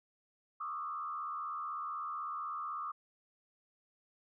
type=tone with frequency modulation; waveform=sine; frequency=1209 Hz; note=D6; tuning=50 cents sharp; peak=-37 dBFS; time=0.6-2.92 s; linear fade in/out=10 ms; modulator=78 Hz; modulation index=1.1; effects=none